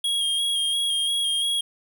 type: tone with vibrato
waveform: square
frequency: 3268 Hz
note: G#7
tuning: 29 cents flat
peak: -22 dBFS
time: 0.04-1.61 s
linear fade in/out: 5 ms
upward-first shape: square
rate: 2.9 Hz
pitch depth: 22 cents each way
effects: none